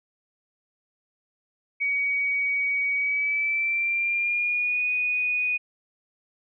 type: tone with pitch glide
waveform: sine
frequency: 2257 to 2476 Hz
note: C#7 to D#7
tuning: +31 to -9 cents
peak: -22 dBFS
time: 1.8-5.58 s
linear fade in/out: 20 ms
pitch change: +160 cents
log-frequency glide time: 2.94-4.85 s
effects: none